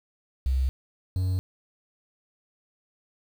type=tone pair in turn; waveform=sine / triangle; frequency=65.41 / 92.82 Hz; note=C2 / F#2; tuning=0 / +6 cents; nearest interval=tritone; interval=606 cents; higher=second; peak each=-21 dBFS; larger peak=neither; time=0.46-0.69 / 1.16-1.39 s; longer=neither; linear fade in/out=0 ms; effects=8-bit